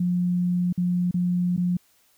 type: tone with dropouts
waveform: sine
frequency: 177.8 Hz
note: F3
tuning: 31 cents sharp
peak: -20 dBFS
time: 0-1.77 s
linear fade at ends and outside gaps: 5 ms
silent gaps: 0.727-0.776 / 1.112-1.141 / 1.566-1.576 s
effects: white hiss -62 dBFS RMS until 2.17 s